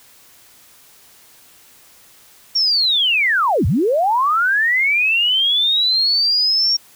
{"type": "linear two-way sweep", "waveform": "sine", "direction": "down then up", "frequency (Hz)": [5588, 68.7, 5588], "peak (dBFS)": -13, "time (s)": [2.55, 6.77], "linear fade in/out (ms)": 10, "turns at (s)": 3.66, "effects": ["white hiss -48 dBFS RMS until 6.95 s"]}